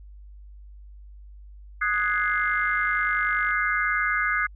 sine chord, Ab dominant seventh, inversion second, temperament equal, 1244.5 / 1480 / 1661.2 / 2093 Hz, Eb6 / Gb6 / Ab6 / C7, 0 / 0 / 0 / 0 cents, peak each -27 dBFS, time 1.81-4.47 s, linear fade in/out 10 ms
click train, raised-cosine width 0.2 ms, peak -26 dBFS, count 80, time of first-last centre 1.94-3.507 s, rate 50.4 Hz
effects added 50 Hz sine -42 dBFS peak until 4.55 s + resampled to 8000 Hz

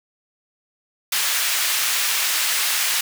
pink high-pass noise, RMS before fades -21 dBFS, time 1.12-3.01 s, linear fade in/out 5 ms, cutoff 1800 Hz, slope 12 dB/octave, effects none

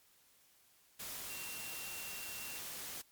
sine tone in noise, 2741 Hz, F7, 33 cents flat, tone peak -49 dBFS, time 1.29-2.59 s, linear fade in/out 10 ms, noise white, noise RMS -45 dBFS, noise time 0.99-3.02 s, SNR -7 dB, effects white hiss -68 dBFS RMS until 3.11 s + MP3 96 kbps

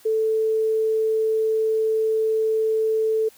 sine tone, 440 Hz, A4, in tune, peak -18 dBFS, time 0.05-3.29 s, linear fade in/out 10 ms, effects white hiss -52 dBFS RMS until 3.37 s

